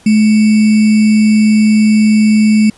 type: tone with sample-and-hold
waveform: sine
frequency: 214.7 Hz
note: A3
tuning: 42 cents flat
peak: -5 dBFS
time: 0.06-2.7 s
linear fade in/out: 5 ms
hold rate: 2450 Hz
effects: pink hiss -44 dBFS RMS until 2.77 s + resampled to 24000 Hz